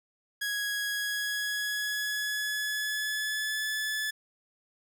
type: tone with pitch glide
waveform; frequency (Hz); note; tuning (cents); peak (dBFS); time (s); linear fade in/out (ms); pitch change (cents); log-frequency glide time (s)
sawtooth; 1661.2 to 1727.7; G#6 to A6; 0 to -32; -26; 0.41-4.11; 10; +68; 0.9-3.65
effects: none